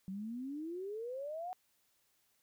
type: exponential sweep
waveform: sine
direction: up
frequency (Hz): 185 to 750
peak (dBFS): -39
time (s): 0.08-1.53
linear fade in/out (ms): 0
effects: white hiss -75 dBFS RMS until 2.42 s